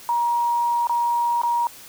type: tone with dropouts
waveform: sine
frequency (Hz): 948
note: A#5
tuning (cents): +29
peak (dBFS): -18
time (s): 0.09-1.67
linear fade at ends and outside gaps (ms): 1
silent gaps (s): 0.871-0.895 / 1.417-1.434
effects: white hiss -43 dBFS RMS until 1.88 s